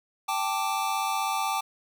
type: chord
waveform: square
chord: G suspended second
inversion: none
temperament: equal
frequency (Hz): 784 / 880 / 1174.7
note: G5 / A5 / D6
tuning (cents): 0 / 0 / 0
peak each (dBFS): -31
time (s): 0.28-1.61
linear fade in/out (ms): 10
effects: none